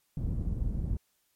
pink low-pass noise, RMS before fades -31 dBFS, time 0.17-0.97 s, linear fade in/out 2 ms, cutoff 160 Hz, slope 12 dB/octave, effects white hiss -73 dBFS RMS until 1.35 s + MP3 64 kbps

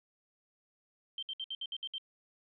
sine tone bursts, 3136 Hz, G7, in tune, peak -36 dBFS, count 8, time 1.18-1.982 s, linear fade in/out 2 ms, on 46 ms, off 62 ms, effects none

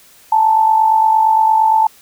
sine tone with amplitude modulation, 880 Hz, A5, in tune, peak -6 dBFS, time 0.32-1.87 s, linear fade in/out 5 ms, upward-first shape sine, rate 48.7 Hz, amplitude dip 55%, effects white hiss -46 dBFS RMS until 2.01 s

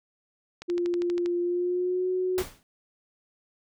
click train, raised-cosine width 0.2 ms, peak -22 dBFS, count 9, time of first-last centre 0.62-1.26 s, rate 12.5 Hz
sine tone with pitch glide, 349.2 to 368.5 Hz, F4 to F#4, 0 to -7 cents, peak -24 dBFS, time 0.68-2.43 s, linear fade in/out 20 ms, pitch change +93 cents, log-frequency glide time 1.41-2.09 s
pink noise with exponential decay, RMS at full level -29 dBFS, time 2.38-2.63 s, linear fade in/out 0 ms, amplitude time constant 54 ms
effects none

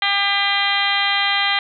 harmonic tone, 400 Hz, G4, 35 cents sharp, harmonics 2 / 3 / 4 / 5 / 6 / 7 / 8 / 9 / 10, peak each -24 / -26 / -27 / -21 / -26 / -31 / -22 / -29 / -26 dBFS, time 0.02-1.59 s, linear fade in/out 2 ms, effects none

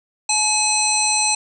harmonic tone with a mistuned harmonic, 852 Hz, G#5, 44 cents sharp, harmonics 1 / 3 / 5 / 7 / 9 / 10, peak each -23 / -23 / -23 / -23 / -23 / -23 dBFS, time 0.29-1.35 s, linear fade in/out 5 ms, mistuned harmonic 5, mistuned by -61 cents, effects none

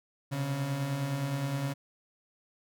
35% pulse beating tone pair, 130 / 139.7 Hz, C3 / C#3, -11 / +14 cents, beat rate 9.7 Hz, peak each -37 / -29 dBFS, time 0.31-1.74 s, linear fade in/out 20 ms, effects none

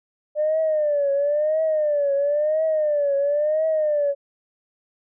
sine tone with vibrato, 596 Hz, D5, 25 cents sharp, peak -17 dBFS, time 0.35-4.15 s, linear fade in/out 50 ms, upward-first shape triangle, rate 0.98 Hz, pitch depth 130 cents each way, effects tanh soft clip ceiling -13 dBFS

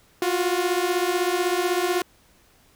sawtooth beating tone pair, 349.2 / 365.2 Hz, F4 / F#4, 0 / -23 cents, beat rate 16 Hz, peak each -20 dBFS, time 0.22-2.02 s, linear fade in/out 2 ms, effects pink hiss -58 dBFS RMS until 2.75 s

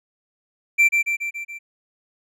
triangle tone with echo, 2349 Hz, D7, in tune, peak -10 dBFS, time 0.78-0.89 s, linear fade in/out 20 ms, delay 140 ms, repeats 5, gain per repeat -4 dB, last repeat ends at 1.59 s, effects none

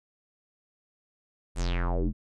square tone with low-pass filter sweep, 43.65 Hz, F1, in tune, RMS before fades -27 dBFS, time 1.55-2.13 s, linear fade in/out 50 ms, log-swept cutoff 10000 to 180 Hz, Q 4.9, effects none

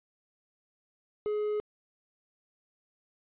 triangle tone, 420.9 Hz, G#4, 23 cents sharp, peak -26 dBFS, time 1.26-1.6 s, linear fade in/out 0 ms, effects resampled to 8000 Hz

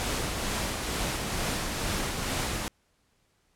pink noise with tremolo, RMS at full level -29 dBFS, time 0-2.68 s, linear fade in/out 0 ms, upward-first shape triangle, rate 2.2 Hz, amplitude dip 35%, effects pink hiss -70 dBFS RMS until 3.55 s + low-pass 11000 Hz 12 dB/octave

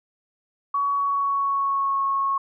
sine tone with pitch glide, 1125 to 1096.8 Hz, C#6 to C#6, +25 to -19 cents, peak -20 dBFS, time 0.74-2.38 s, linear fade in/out 5 ms, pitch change -44 cents, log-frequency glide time 0.94-2.02 s, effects none

